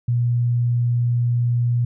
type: tone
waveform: sine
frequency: 120.3 Hz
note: B2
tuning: 45 cents flat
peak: -16 dBFS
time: 0.08-1.85 s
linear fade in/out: 5 ms
effects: none